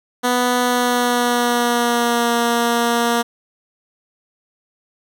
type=tone with pitch glide; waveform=10% pulse; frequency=246.9 to 235.5 Hz; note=B3 to A#3; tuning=0 to +18 cents; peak=-7 dBFS; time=0.23-3.23 s; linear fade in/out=20 ms; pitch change=-82 cents; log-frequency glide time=0.61-2.34 s; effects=none